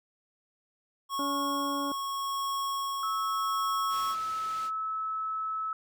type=tone with tremolo; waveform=square; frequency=1100 Hz; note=C#6; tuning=14 cents flat; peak=-30 dBFS; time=1.09-4.16 s; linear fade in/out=50 ms; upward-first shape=sine; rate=0.85 Hz; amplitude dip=25%
type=harmonic tone; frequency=283.2 Hz; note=C#4; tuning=37 cents sharp; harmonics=1 / 2 / 3 / 5; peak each=-33 / -39 / -43 / -47 dBFS; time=1.19-1.92 s; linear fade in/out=2 ms
type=tone; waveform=sine; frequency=1300 Hz; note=E6; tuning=24 cents flat; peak=-30 dBFS; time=3.03-5.73 s; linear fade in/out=2 ms
type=low-pass noise; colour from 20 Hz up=white; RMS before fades=-48 dBFS; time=3.89-4.71 s; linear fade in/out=50 ms; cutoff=5200 Hz; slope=12 dB/octave
effects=none